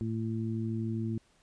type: harmonic tone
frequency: 112.5 Hz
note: A2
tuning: 39 cents sharp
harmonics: 1 / 2 / 3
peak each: -33 / -34 / -39 dBFS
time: 0.01-1.18 s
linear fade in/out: 0 ms
effects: pink hiss -67 dBFS RMS until 1.42 s + resampled to 22050 Hz